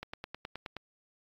click train, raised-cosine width 0.3 ms, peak -23 dBFS, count 8, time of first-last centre 0.03-0.767 s, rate 9.5 Hz, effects AAC 64 kbps

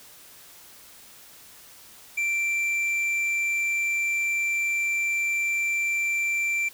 sine tone with tanh clipping, 2350 Hz, D7, 1 cent sharp, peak -24 dBFS, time 2.17-6.69 s, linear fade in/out 10 ms, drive 6 dB, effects white hiss -49 dBFS RMS until 6.73 s

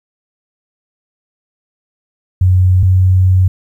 sine tone pair in turn, 92 / 92.85 Hz, F#2 / F#2, -9 / +7 cents, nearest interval unison, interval 16 cents, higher second, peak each -6 dBFS, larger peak neither, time 2.41-2.83 / 2.83-3.48 s, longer second, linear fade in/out 5 ms, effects 8-bit

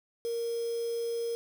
sine tone with quantisation, 466.2 Hz, A#4, in tune, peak -30 dBFS, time 0.25-1.35 s, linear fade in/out 0 ms, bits 7, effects none

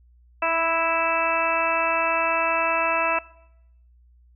harmonic tone with a mistuned harmonic, 329.6 Hz, E4, in tune, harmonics 1 / 2 / 3 / 4 / 5 / 6 / 7 / 8, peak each -37 / -25 / -26 / -27 / -33 / -36 / -34 / -26 dBFS, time 0.42-3.19 s, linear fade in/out 5 ms, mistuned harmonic 1, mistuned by -19 cents, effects noise-tail reverb RT60 0.8 s tail -21 dB re dry + added 60 Hz sine -52 dBFS peak until 4.35 s

